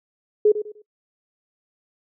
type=tone with echo; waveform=sine; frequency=422 Hz; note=G#4; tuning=28 cents sharp; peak=-11 dBFS; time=0.45-0.52 s; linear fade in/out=5 ms; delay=100 ms; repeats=3; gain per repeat=-11 dB; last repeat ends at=0.82 s; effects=noise-tail reverb RT60 0.1 s tail -23 dB re dry